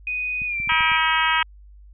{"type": "tone with pitch glide", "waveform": "sine", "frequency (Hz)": [2489, 2351], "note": ["D#7", "D7"], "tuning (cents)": [0, 1], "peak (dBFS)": -23, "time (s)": [0.07, 0.97], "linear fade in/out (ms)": 2, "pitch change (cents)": -99, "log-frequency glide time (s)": [0.46, 0.57]}
{"type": "clicks", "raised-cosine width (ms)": 5, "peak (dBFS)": -26, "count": 6, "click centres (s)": [0.419, 0.601, 0.675, 0.721, 0.807, 0.918]}
{"type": "harmonic tone", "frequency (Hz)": 320, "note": "D#4", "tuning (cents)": 49, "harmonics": [3, 4, 5, 6, 7, 8, 9, 10], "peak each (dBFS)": [-23, -24, -25, -26, -26, -27, -28, -28], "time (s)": [0.69, 1.43], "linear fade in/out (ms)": 5}
{"effects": ["added 50 Hz sine -43 dBFS peak until 1.93 s"]}